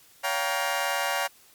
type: chord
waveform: 20% pulse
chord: G half-diminished seventh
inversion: second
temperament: just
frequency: 564.5 / 705.6 / 784 / 940.8 Hz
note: Db5 / F5 / G5 / Bb5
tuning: +31 / +18 / 0 / +16 cents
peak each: -26 dBFS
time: 0.23-1.28 s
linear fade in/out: 20 ms
effects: white hiss -56 dBFS RMS until 1.54 s + MP3 96 kbps